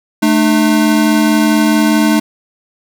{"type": "tone pair together", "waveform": "square", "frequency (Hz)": [217.5, 302.2], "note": ["A3", "D4"], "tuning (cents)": [-20, 50], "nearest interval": "tritone", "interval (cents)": 570, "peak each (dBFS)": -12, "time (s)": [0.22, 2.2], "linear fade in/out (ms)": 10, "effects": []}